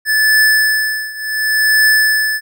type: tone with tremolo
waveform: square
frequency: 1739 Hz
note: A6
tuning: 21 cents flat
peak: -8 dBFS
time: 0.05-2.41 s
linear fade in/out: 50 ms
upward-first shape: triangle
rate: 0.69 Hz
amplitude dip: 90%
effects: none